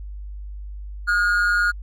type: tone with amplitude modulation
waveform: triangle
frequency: 1435 Hz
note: F6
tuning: 47 cents sharp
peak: -12 dBFS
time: 1.07-1.72 s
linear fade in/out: 20 ms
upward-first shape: sine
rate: 190 Hz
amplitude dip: 60%
effects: added 50 Hz sine -31 dBFS peak until 1.82 s